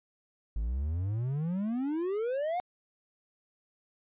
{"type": "exponential sweep", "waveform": "triangle", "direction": "up", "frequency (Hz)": [50.4, 740], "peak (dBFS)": -27, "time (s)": [0.56, 2.6], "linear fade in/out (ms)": 0, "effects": ["resampled to 8000 Hz"]}